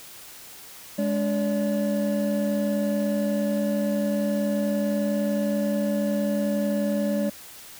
triangle tone cluster, 207.7 / 287.2 / 572 Hz, G#3 / D4 / D5, 0 / -39 / -46 cents, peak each -22 / -29 / -25 dBFS, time 0.98-7.3 s, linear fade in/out 10 ms, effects white hiss -44 dBFS RMS until 7.79 s

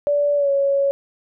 sine tone with pitch glide, 579 to 556.1 Hz, D5 to C#5, -25 to +5 cents, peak -15 dBFS, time 0.07-0.91 s, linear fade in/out 0 ms, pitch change -70 cents, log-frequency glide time 0.36-0.5 s, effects none

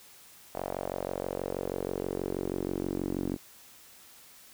sawtooth tone with band-pass filter sweep, 46.25 Hz, F#1, in tune, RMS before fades -34 dBFS, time 0.54-3.37 s, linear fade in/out 20 ms, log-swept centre 670 to 290 Hz, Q 2.8, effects white hiss -54 dBFS RMS until 4.53 s

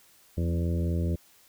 harmonic tone with a mistuned harmonic, 84.2 Hz, E2, 37 cents sharp, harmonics 1 / 2 / 3 / 4 / 5 / 6 / 7, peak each -26 / -31 / -38 / -37 / -42 / -42 / -44 dBFS, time 0.37-1.16 s, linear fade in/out 10 ms, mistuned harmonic 2, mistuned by +34 cents, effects white hiss -59 dBFS RMS until 1.48 s

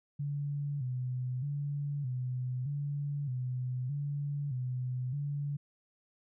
sine tone with vibrato, 134.8 Hz, C#3, 48 cents flat, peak -32 dBFS, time 0.19-5.57 s, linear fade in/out 10 ms, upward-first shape square, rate 0.81 Hz, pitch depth 110 cents each way, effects none

